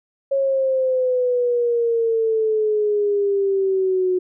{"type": "exponential sweep", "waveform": "sine", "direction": "down", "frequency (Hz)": [550, 364.1], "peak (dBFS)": -16, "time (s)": [0.31, 4.19], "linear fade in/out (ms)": 10, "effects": []}